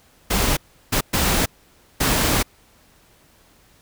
pink noise bursts at uneven times, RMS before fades -19 dBFS, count 4, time 0.3-0.57 / 0.92-1.01 / 1.13-1.46 / 2-2.43 s, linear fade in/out 10 ms, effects pink hiss -55 dBFS RMS until 3.81 s

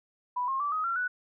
sine tone with pitch steps, 987.8 / 1071 / 1161.2 / 1259 / 1365.1 / 1480 Hz, B5 / C6 / D6 / D#6 / F6 / F#6, 0 / +40 / -20 / +20 / -40 / 0 cents, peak -27 dBFS, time 0.36-1.08 s, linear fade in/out 10 ms, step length 120 ms, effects none

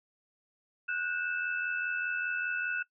sine tone cluster, 1465 / 1550 / 2631 Hz, F#6 / G6 / E7, -18 / -20 / -4 cents, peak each -32 / -39 / -37 dBFS, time 0.88-2.83 s, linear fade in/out 10 ms, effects noise-tail reverb RT60 0.1 s tail -20 dB re dry

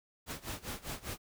pink noise with tremolo, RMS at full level -39 dBFS, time 0.26-1.18 s, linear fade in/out 50 ms, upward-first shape sine, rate 5 Hz, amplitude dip 90%, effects none

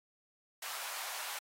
pink high-pass noise, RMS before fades -42 dBFS, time 0.62-1.39 s, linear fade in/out 5 ms, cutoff 750 Hz, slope 24 dB/octave, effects AAC 48 kbps

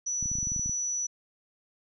sine tone, 5920 Hz, F#8, in tune, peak -28 dBFS, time 0.06-1.07 s, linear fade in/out 10 ms
clicks, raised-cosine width 5 ms, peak -26 dBFS, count 12, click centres 0.227 / 0.258 / 0.316 / 0.354 / 0.386 / 0.429 / 0.471 / 0.519 / 0.563 / 0.595 / 0.66 / 0.695 s
effects none

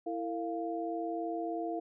sine tone cluster, 331.2 / 454.4 / 696 Hz, E4 / A#4 / F5, +8 / -44 / -6 cents, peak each -36 / -40 / -37 dBFS, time 0.06-1.8 s, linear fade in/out 10 ms, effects none

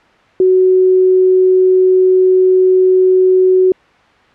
sine tone, 371.9 Hz, F#4, 9 cents sharp, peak -6 dBFS, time 0.4-3.72 s, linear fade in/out 2 ms, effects white hiss -47 dBFS RMS until 4.34 s + low-pass 2000 Hz 12 dB/octave

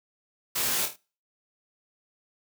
white noise with echo, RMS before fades -28 dBFS, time 0.55-0.86 s, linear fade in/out 10 ms, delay 26 ms, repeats 4, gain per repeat -6 dB, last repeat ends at 0.964 s, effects noise-tail reverb RT60 0.4 s tail -26 dB re dry + high-pass 80 Hz 12 dB/octave

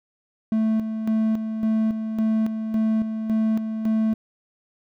triangle tone with tremolo, 220 Hz, A3, in tune, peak -16 dBFS, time 0.52-4.14 s, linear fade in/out 2 ms, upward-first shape square, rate 1.8 Hz, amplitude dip 55%, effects none

